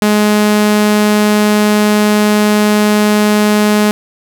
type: tone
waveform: sawtooth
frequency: 210 Hz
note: G#3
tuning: 19 cents sharp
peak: -4 dBFS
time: 0.02-3.91 s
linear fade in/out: 0 ms
effects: 7-bit